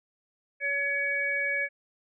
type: harmonic tone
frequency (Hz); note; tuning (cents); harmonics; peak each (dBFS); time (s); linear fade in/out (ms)
564; C#5; +30; 1 / 3 / 4; -36 / -30 / -28; 0.6-1.69; 50
effects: none